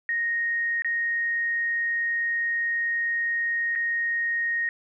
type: tone with dropouts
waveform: sine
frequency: 1864.7 Hz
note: A#6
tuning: in tune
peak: -23 dBFS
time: 0.09-4.69 s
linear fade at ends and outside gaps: 1 ms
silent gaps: 0.821-0.846 / 3.753-3.758 s
effects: none